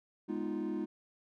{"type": "chord", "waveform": "triangle", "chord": "F half-diminished seventh", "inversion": "first", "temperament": "equal", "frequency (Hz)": [207.7, 246.9, 311.1, 349.2], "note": ["Ab3", "Cb4", "Eb4", "F4"], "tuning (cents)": [0, 0, 0, 0], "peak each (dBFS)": [-37, -39, -35, -37], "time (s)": [0.28, 0.86], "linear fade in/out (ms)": 20, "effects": ["tanh soft clip ceiling -25 dBFS"]}